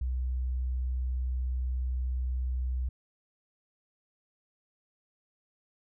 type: tone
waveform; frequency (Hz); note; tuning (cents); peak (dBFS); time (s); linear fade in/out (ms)
sine; 63.1; B1; +38; -28; 0.01-2.89; 5
effects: none